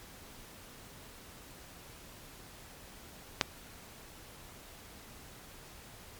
click, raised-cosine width 0.2 ms, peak -7 dBFS, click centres 3.412 s, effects pink hiss -52 dBFS RMS until 6.19 s + MP3 96 kbps

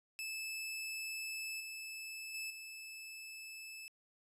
sawtooth tone with level steps, 2618 Hz, E7, 13 cents flat, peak -37 / -41 / -37 / -44 dBFS, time 0.19-3.88 s, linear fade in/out 0 ms, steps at 1.6 / 2.34 / 2.5 s, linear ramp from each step 5 ms, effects resampled to 32000 Hz + 13-bit

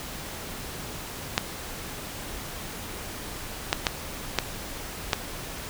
clicks, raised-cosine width 0.2 ms, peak -3 dBFS, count 5, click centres 1.379 / 3.729 / 3.868 / 4.387 / 5.132 s, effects pink hiss -37 dBFS RMS until 5.69 s

